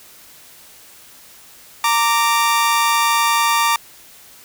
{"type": "tone pair together", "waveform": "sawtooth", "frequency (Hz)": [923.9, 1174.7], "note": ["A#5", "D6"], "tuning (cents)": [-16, 0], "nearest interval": "major third", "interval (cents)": 416, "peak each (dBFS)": -13, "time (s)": [1.84, 3.76], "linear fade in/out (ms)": 2, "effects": ["white hiss -44 dBFS RMS until 4.44 s"]}